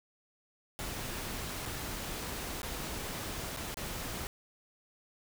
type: noise with dropouts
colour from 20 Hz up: pink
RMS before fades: -39 dBFS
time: 0.79-4.27 s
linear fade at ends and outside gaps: 0 ms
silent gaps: 1.654-1.658 / 2.618-2.631 / 3.564-3.571 / 3.743-3.771 s
effects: none